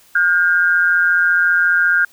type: tone pair together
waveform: sine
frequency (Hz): 1425.4 / 1600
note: F6 / G6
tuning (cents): +35 / +35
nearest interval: major second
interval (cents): 200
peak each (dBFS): -14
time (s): 0.15-2.05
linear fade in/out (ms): 5
effects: white hiss -50 dBFS RMS until 2.12 s